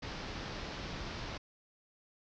pink low-pass noise, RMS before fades -42 dBFS, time 0.02-1.38 s, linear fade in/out 10 ms, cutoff 5600 Hz, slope 48 dB/octave, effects none

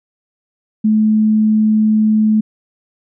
sine tone, 215.9 Hz, A3, 33 cents flat, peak -9 dBFS, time 0.84-2.41 s, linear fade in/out 10 ms, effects none

